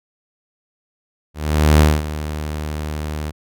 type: tone with ADSR envelope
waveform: sawtooth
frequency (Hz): 76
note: D#2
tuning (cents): -40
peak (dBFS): -4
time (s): 1.34-3.32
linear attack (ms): 460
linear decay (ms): 220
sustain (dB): -15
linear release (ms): 30
effects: none